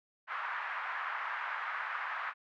white band-pass noise, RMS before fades -38 dBFS, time 0.27-2.34 s, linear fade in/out 50 ms, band 960 to 1700 Hz, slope 24 dB/octave, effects none

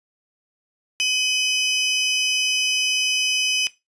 30% pulse tone pair together, 2530 / 3009 Hz, D#7 / F#7, +28 / +28 cents, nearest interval minor third, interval 300 cents, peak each -18 dBFS, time 1-3.67 s, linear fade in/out 0 ms, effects noise-tail reverb RT60 0.2 s tail -17 dB re dry + resampled to 22050 Hz

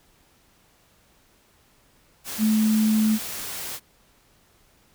sine tone in noise, 217.3 Hz, A3, 21 cents flat, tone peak -17 dBFS, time 2.38-3.19 s, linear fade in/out 50 ms, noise white, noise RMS -33 dBFS, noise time 2.24-3.8 s, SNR +13 dB, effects pink hiss -60 dBFS RMS until 4.94 s

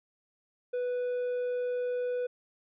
triangle tone, 493.9 Hz, B4, in tune, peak -27 dBFS, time 0.73-2.27 s, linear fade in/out 10 ms, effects resampled to 8000 Hz

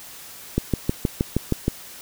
click train, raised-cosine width 3 ms, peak -6 dBFS, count 8, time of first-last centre 0.58-1.681 s, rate 6.36 Hz, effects white hiss -41 dBFS RMS until 2.01 s

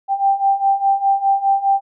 sine beating tone pair, 784 / 788.9 Hz, G5 / G5, 0 / +11 cents, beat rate 4.9 Hz, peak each -18 / -15 dBFS, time 0.08-1.81 s, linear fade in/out 50 ms, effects none

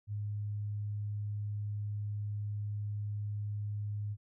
sine tone, 103.83 Hz, G#2, in tune, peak -34 dBFS, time 0.07-4.17 s, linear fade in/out 50 ms, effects none

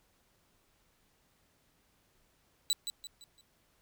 30% pulse tone with echo, 3951 Hz, B7, in tune, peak -24 dBFS, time 2.7-2.73 s, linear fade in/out 0 ms, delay 170 ms, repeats 4, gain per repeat -8 dB, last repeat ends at 3.41 s, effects pink hiss -71 dBFS RMS until 3.81 s

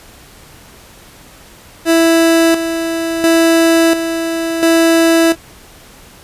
30% pulse tone with tremolo, 330 Hz, E4, 2 cents sharp, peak -5 dBFS, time 1.85-5.36 s, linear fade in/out 50 ms, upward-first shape square, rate 0.72 Hz, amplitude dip 60%, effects pink hiss -40 dBFS RMS until 6.23 s + resampled to 32000 Hz

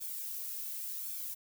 violet noise with flanger, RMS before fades -40 dBFS, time 0-1.35 s, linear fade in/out 20 ms, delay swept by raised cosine 1 to 2.6 ms, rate 0.9 Hz, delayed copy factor -0.6, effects none

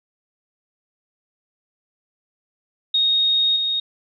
sine tone with level steps, 3729 Hz, A#7, in tune, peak -15 / -19 dBFS, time 2.94-3.8 s, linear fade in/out 5 ms, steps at 3.56 s, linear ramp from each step 5 ms, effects none

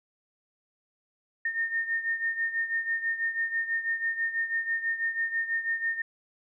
sine beating tone pair, 1825 / 1831.1 Hz, A#6 / A#6, -37 / -31 cents, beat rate 6.1 Hz, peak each -28 / -33 dBFS, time 1.45-6.02 s, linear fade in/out 5 ms, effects none

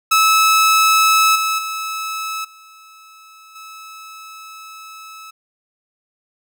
sawtooth tone with level steps, 1300 Hz, E6, 24 cents flat, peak -7 / -13 / -19 / -38 / -31 dBFS, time 0.11-5.31 s, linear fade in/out 10 ms, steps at 1.35 / 1.58 / 2.44 / 3.55 s, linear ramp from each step 10 ms, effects none

